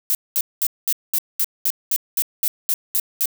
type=noise bursts; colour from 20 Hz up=violet; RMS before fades=-19 dBFS; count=13; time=0.1-3.257 s; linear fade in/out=0 ms; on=49 ms; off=210 ms; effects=none